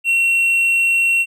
triangle tone, 2727 Hz, F7, 42 cents flat, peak -11 dBFS, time 0.04-1.26 s, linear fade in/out 50 ms, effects none

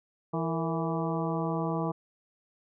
harmonic tone with a mistuned harmonic, 164.81 Hz, E3, in tune, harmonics 1 / 2 / 3 / 4 / 5 / 6 / 7, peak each -31 / -34 / -36 / -37 / -38 / -39 / -39 dBFS, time 0.33-1.92 s, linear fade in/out 10 ms, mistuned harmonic 3, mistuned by -89 cents, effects none

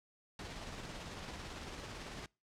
pink noise with tremolo, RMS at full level -45 dBFS, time 0.39-2.26 s, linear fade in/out 2 ms, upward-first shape square, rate 18 Hz, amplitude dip 25%, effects noise-tail reverb RT60 0.3 s tail -26 dB re dry + low-pass 6000 Hz 12 dB/octave

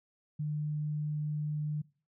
sine tone, 150.4 Hz, D3, 42 cents sharp, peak -31 dBFS, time 0.39-1.82 s, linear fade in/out 10 ms, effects noise-tail reverb RT60 0.4 s tail -22 dB re dry

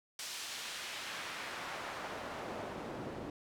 pink noise with band-pass filter sweep, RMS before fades -43 dBFS, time 0.19-3.3 s, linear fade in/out 2 ms, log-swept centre 5400 to 310 Hz, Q 0.73, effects none

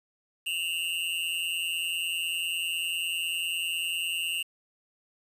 square tone with amplitude modulation, 2794 Hz, F7, in tune, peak -25 dBFS, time 0.46-4.43 s, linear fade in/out 10 ms, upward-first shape sine, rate 170 Hz, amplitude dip 90%, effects resampled to 32000 Hz + 9-bit

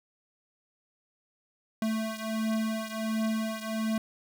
square beating tone pair, 220 / 221.4 Hz, A3 / A3, 0 / +11 cents, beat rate 1.4 Hz, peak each -31 / -34 dBFS, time 1.82-3.98 s, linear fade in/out 2 ms, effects none

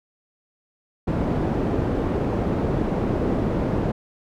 white low-pass noise, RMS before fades -23 dBFS, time 1.07-3.92 s, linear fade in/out 10 ms, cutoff 380 Hz, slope 12 dB/octave, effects none

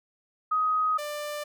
sine / sawtooth tone pair in turn, 1256 / 592.8 Hz, D#6 / D5, +16 / +16 cents, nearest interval octave + minor second, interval 1300 cents, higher first, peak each -22 / -28 dBFS, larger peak first, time 0.51-0.98 / 0.98-1.44 s, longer first, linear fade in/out 10 ms, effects none

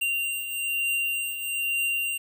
square beating tone pair, 2773 / 2774.1 Hz, F7 / F7, -13 / -12 cents, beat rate 1.1 Hz, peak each -34 / -27 dBFS, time 0.01-2.18 s, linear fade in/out 10 ms, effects 9-bit

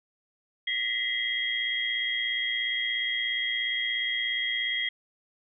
sine tone cluster, 1928 / 2045 / 3262 Hz, B6 / C7 / G#7, -42 / -40 / -32 cents, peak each -33 / -31 / -29 dBFS, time 0.67-4.89 s, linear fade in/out 5 ms, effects none

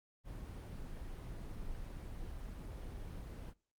brown noise, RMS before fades -45 dBFS, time 0.24-3.54 s, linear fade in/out 50 ms, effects noise-tail reverb RT60 0.4 s tail -24 dB re dry + Opus 24 kbps

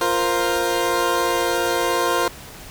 20% pulse chord, F suspended fourth, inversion none, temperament equal, 349.2 / 466.2 / 523.3 Hz, F4 / Bb4 / C5, 0 / 0 / 0 cents, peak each -18 dBFS, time 0.01-2.28 s, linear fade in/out 2 ms, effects pink hiss -39 dBFS RMS until 2.7 s

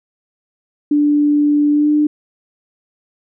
sine tone with pitch glide, 293.7 to 299 Hz, D4 to D4, 0 to +31 cents, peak -10 dBFS, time 0.91-2.07 s, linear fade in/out 5 ms, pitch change +31 cents, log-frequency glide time 1.71-1.91 s, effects none

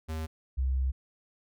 square / sine tone pair in turn, 79.4 / 65.41 Hz, D#2 / C2, +36 / 0 cents, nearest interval minor third, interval 336 cents, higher first, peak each -33 / -25 dBFS, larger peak second, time 0.08-0.27 / 0.57-0.92 s, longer second, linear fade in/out 20 ms, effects none

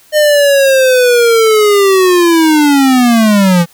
square linear sweep, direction down, 611 to 166.7 Hz, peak -6 dBFS, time 0.12-3.66 s, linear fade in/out 50 ms, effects white hiss -45 dBFS RMS until 3.73 s

